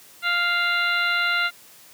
harmonic tone with a mistuned harmonic, 698.5 Hz, F5, in tune, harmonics 1 / 2 / 3 / 4 / 5 / 6, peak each -34 / -22 / -25 / -28 / -34 / -31 dBFS, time 0.22-1.51 s, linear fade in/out 50 ms, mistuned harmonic 6, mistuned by -70 cents, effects white hiss -49 dBFS RMS until 1.93 s + high-pass 80 Hz 12 dB/octave

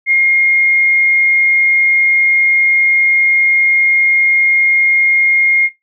sine tone, 2135 Hz, C7, 34 cents sharp, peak -7 dBFS, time 0.06-5.7 s, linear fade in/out 50 ms, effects noise-tail reverb RT60 0.2 s tail -18 dB re dry

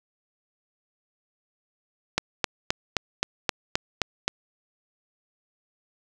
click train, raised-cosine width 0.2 ms, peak -4 dBFS, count 9, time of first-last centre 2.18-4.28 s, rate 3.81 Hz, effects none

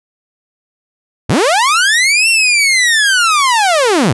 sawtooth linear two-way sweep, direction up then down, 73.1 to 2745 to 95.2 Hz, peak -5 dBFS, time 1.29-4.13 s, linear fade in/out 10 ms, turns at 2.29 s, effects resampled to 24000 Hz

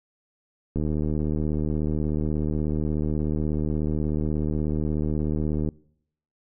click train, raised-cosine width 3 ms, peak -14 dBFS, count 378, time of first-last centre 0.76-5.688 s, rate 76.5 Hz, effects noise-tail reverb RT60 0.7 s tail -23 dB re dry

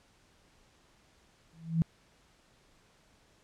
sine tone with exponential growth, 163.9 Hz, E3, 10 cents flat, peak -20 dBFS, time 1.53-1.82 s, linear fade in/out 0 ms, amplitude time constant 63 ms, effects pink hiss -65 dBFS RMS until 3.43 s + low-pass 8000 Hz 12 dB/octave

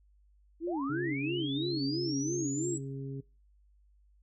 sine tone with vibrato, 311.1 Hz, D#4, in tune, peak -31 dBFS, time 0.6-2.79 s, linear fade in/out 50 ms, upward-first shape sine, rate 3 Hz, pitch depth 230 cents each way
sine linear sweep, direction up, 526 to 7800 Hz, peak -37 dBFS, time 0.67-2.78 s, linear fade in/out 5 ms
harmonic tone, 136.4 Hz, C#3, 28 cents flat, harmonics 1 / 2 / 3, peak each -37 / -43 / -46 dBFS, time 0.89-3.21 s, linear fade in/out 10 ms
effects noise-tail reverb RT60 0.3 s tail -22 dB re dry + added 50 Hz sine -61 dBFS peak until 4.22 s

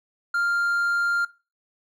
triangle tone, 1396.9 Hz, F6, in tune, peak -19 dBFS, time 0.34-1.25 s, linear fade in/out 5 ms, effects noise-tail reverb RT60 0.3 s tail -19 dB re dry

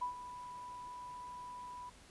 sine tone with ADSR envelope, 987.8 Hz, B5, in tune, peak -33 dBFS, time 0.01-1.9 s, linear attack 13 ms, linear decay 110 ms, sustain -12 dB, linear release 12 ms, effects pink hiss -60 dBFS RMS until 2.1 s + resampled to 24000 Hz

